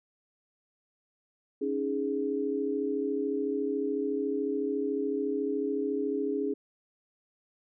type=chord; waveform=sine; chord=C# suspended second; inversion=none; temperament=equal; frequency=277.2 / 311.1 / 415.3 Hz; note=C#4 / D#4 / G#4; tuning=0 / 0 / 0 cents; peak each=-32 / -35 / -30 dBFS; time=1.61-6.54 s; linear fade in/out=10 ms; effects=none